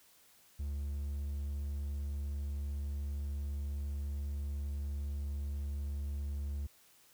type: tone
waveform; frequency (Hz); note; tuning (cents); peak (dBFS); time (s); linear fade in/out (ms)
triangle; 71.3; C#2; +49; -33; 0.59-6.67; 10
effects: white hiss -64 dBFS RMS until 7.13 s